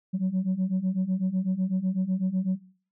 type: beating tone pair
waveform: sine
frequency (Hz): 182.4 / 190.4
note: F#3 / F#3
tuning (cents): -24 / +50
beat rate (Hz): 8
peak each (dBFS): -25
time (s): 0.13-2.57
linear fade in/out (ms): 20
effects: noise-tail reverb RT60 0.5 s tail -20 dB re dry + tanh soft clip ceiling -20 dBFS